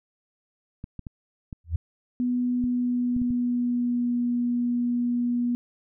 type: clicks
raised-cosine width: 5 ms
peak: -23 dBFS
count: 8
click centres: 0.841 / 0.993 / 1.068 / 1.528 / 2.64 / 3.165 / 3.217 / 3.306 s
type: tone with exponential growth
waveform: sine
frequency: 82.41 Hz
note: E2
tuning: in tune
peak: -18 dBFS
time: 1.64-1.76 s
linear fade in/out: 5 ms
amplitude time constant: 24 ms
type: tone with pitch glide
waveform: sine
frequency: 246.6 to 241.8 Hz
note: B3 to B3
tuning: -2 to -36 cents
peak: -22 dBFS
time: 2.2-5.55 s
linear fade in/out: 0 ms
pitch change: -34 cents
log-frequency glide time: 2.56-4.17 s
effects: none